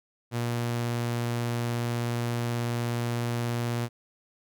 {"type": "tone", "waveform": "sawtooth", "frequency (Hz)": 118.9, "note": "A#2", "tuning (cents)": 35, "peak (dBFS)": -23, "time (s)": [0.31, 3.89], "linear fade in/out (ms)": 50, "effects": []}